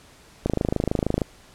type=click train; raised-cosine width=2 ms; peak=-8 dBFS; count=21; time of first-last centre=0.46-1.218 s; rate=26.4 Hz; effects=pink hiss -51 dBFS RMS until 1.54 s + low-pass 10000 Hz 12 dB/octave